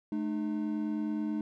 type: tone pair together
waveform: triangle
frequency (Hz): 215.2 / 304.6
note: A3 / D#4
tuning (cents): -38 / -37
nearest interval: tritone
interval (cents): 601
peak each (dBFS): -31 / -31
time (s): 0.12-1.41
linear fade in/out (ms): 2
effects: none